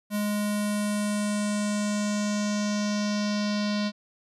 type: tone with low-pass filter sweep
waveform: square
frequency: 207.7 Hz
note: G#3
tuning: in tune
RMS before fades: -27 dBFS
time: 0.1-3.92 s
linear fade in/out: 50 ms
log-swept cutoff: 12000 to 4500 Hz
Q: 3.2
effects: none